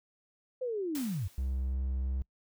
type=linear sweep; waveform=sine; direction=down; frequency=523.3 to 77.78 Hz; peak=-31 dBFS; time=0.61-1.28 s; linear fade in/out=10 ms
type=noise with exponential decay; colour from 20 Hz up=white; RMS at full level=-41 dBFS; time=0.95-1.74 s; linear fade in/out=1 ms; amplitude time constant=170 ms
type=tone with vibrato; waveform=triangle; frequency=65.41 Hz; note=C2; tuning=in tune; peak=-28 dBFS; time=1.38-2.22 s; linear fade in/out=0 ms; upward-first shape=triangle; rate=2.9 Hz; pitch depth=10 cents each way
effects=noise-tail reverb RT60 0.1 s tail -26 dB re dry